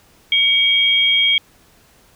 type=tone pair together; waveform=sine; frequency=2260 / 3241 Hz; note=C#7 / G#7; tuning=+33 / -43 cents; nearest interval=tritone; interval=624 cents; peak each=-17 / -13 dBFS; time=0.32-1.38 s; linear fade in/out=2 ms; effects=pink hiss -52 dBFS RMS until 2.15 s